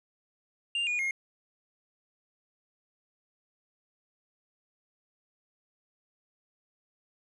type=tone with pitch steps; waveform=triangle; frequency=2794 / 2446 / 2142 Hz; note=F7 / D#7 / C7; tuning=0 / -30 / +40 cents; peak=-26 dBFS; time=0.75-1.11 s; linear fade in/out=2 ms; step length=120 ms; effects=resampled to 24000 Hz